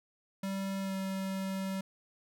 square tone with pitch glide, 194.3 to 191.96 Hz, G3 to G3, -15 to -36 cents, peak -34 dBFS, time 0.43-1.81 s, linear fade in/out 5 ms, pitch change -21 cents, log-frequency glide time 0.81-0.94 s, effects none

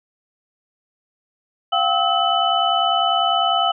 sine tone cluster, 698 / 768 / 1293 / 3002 Hz, F5 / G5 / E6 / F#7, -1 / -36 / -34 / +24 cents, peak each -21 dBFS, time 1.72-3.72 s, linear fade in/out 10 ms, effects none

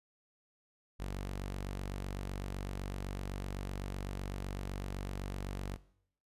sawtooth tone, 47.9 Hz, G1, 39 cents flat, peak -33 dBFS, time 0.99-5.77 s, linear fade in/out 20 ms, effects noise-tail reverb RT60 0.7 s tail -19 dB re dry + resampled to 32000 Hz

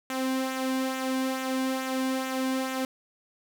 sawtooth tone with flanger, 261.8 Hz, C4, 1 cent sharp, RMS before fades -29 dBFS, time 0.1-2.85 s, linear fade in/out 2 ms, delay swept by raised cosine 0.2 to 1.6 ms, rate 2.3 Hz, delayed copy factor -0.5, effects none

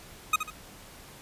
25% pulse tone with echo, 1254 Hz, D#6, 13 cents sharp, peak -16 dBFS, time 0.33-0.36 s, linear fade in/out 5 ms, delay 72 ms, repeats 2, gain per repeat -9 dB, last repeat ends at 0.504 s, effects pink hiss -49 dBFS RMS until 1.21 s + resampled to 32000 Hz

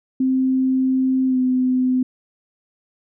sine tone with pitch glide, 261 to 255.2 Hz, C4 to C4, -4 to -43 cents, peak -15 dBFS, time 0.2-2.03 s, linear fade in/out 5 ms, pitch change -39 cents, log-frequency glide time 1.27-1.38 s, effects none

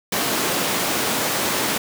pink high-pass noise, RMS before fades -22 dBFS, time 0.12-1.78 s, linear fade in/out 5 ms, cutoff 230 Hz, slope 12 dB/octave, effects none

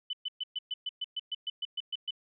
sine tone bursts, 3000 Hz, F#7, 23 cents sharp, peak -31 dBFS, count 14, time 0.1-2.108 s, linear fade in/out 5 ms, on 32 ms, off 120 ms, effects none

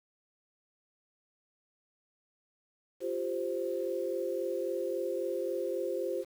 sine chord, F suspended second, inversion none, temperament just, 349.2 / 392.9 / 523.8 Hz, F4 / G4 / C5, 0 / +4 / +2 cents, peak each -36 / -36 / -34 dBFS, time 3-6.25 s, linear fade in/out 50 ms, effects 9-bit

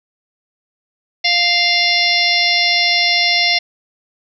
harmonic tone with a mistuned harmonic, 698.5 Hz, F5, in tune, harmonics 1 / 3 / 4 / 5 / 6 / 7 / 8, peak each -22 / -16 / -22 / -20 / -19 / -22 / -20 dBFS, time 1.24-3.59 s, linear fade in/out 10 ms, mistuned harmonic 8, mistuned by -44 cents, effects none

